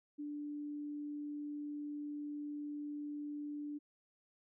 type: tone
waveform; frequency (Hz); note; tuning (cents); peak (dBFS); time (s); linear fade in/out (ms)
sine; 293.7; D4; 0; -40; 0.18-3.79; 20
effects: none